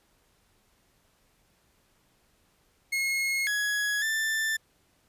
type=tone with pitch steps; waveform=40% pulse; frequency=2162 / 1675 / 1772 Hz; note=C#7 / G#6 / A6; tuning=-44 / +14 / +12 cents; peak=-25 dBFS; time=2.92-4.57 s; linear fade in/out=10 ms; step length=550 ms; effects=pink hiss -67 dBFS RMS until 5.08 s + resampled to 32000 Hz